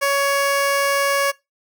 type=tone; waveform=15% pulse; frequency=559 Hz; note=C#5; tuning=14 cents sharp; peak=-10 dBFS; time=0.01-1.32 s; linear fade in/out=20 ms; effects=noise-tail reverb RT60 0.2 s tail -21 dB re dry